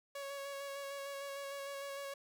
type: tone with vibrato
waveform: sawtooth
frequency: 557 Hz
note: C#5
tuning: 8 cents sharp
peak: -38 dBFS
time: 0.15-2.14 s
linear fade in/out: 5 ms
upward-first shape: square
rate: 6.6 Hz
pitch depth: 14 cents each way
effects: none